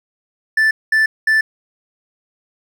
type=tone bursts; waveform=triangle; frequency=1760 Hz; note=A6; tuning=in tune; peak=-9 dBFS; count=3; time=0.57-1.41 s; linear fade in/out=5 ms; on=140 ms; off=210 ms; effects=none